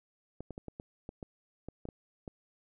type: clicks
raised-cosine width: 2 ms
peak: -28 dBFS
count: 11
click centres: 0.406 / 0.507 / 0.579 / 0.683 / 0.799 / 1.091 / 1.228 / 1.686 / 1.854 / 1.888 / 2.278 s
effects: none